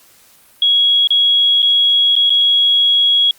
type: tone with dropouts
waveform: sine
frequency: 3322 Hz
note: G#7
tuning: in tune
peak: -9 dBFS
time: 0.62-3.31 s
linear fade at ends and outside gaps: 2 ms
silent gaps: 1.073-1.105 / 1.621-1.627 / 2.155-2.163 / 2.296-2.303 s
effects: white hiss -48 dBFS RMS until 3.38 s + Opus 48 kbps